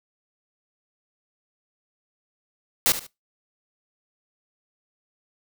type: noise with echo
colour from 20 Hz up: white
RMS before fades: -19 dBFS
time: 2.86-2.92 s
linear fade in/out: 0 ms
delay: 73 ms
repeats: 2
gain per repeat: -12 dB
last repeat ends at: 3.066 s
effects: noise-tail reverb RT60 0.2 s tail -20 dB re dry